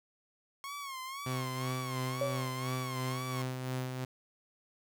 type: tone with vibrato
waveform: sawtooth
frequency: 1090 Hz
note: C#6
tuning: 29 cents flat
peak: -36 dBFS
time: 0.64-3.42 s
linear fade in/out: 0 ms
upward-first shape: sine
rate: 2 Hz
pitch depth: 93 cents each way
type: tone with tremolo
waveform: sawtooth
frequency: 128.6 Hz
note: C3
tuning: 30 cents flat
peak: -29 dBFS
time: 1.26-4.05 s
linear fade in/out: 5 ms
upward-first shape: sine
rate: 2.9 Hz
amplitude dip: 40%
type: tone with exponential decay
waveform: sine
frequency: 558 Hz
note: C#5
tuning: 11 cents sharp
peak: -27 dBFS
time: 2.21-2.58 s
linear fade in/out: 5 ms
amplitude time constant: 80 ms
effects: none